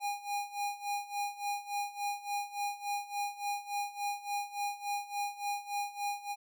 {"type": "tone with tremolo", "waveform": "square", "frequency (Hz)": 815, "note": "G#5", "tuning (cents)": -33, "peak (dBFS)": -32, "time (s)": [0, 6.36], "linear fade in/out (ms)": 50, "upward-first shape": "sine", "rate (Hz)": 3.5, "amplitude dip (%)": 85, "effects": []}